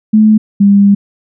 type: tone pair in turn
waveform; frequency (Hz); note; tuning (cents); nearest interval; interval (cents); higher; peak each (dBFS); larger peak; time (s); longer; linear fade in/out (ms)
sine; 215.6 / 200.6; A3 / G3; -35 / +40; minor second; 125; first; -3; neither; 0.13-0.38 / 0.6-0.95; second; 10
effects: none